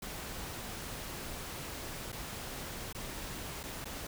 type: noise with dropouts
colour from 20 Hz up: pink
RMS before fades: -42 dBFS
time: 0.02-4.07 s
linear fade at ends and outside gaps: 5 ms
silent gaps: 2.12-2.126 / 2.928-2.947 / 3.632-3.636 / 3.845-3.854 s
effects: none